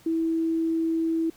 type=tone; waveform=sine; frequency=326.6 Hz; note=E4; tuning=16 cents flat; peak=-22 dBFS; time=0.06-1.3 s; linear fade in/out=5 ms; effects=pink hiss -55 dBFS RMS until 1.36 s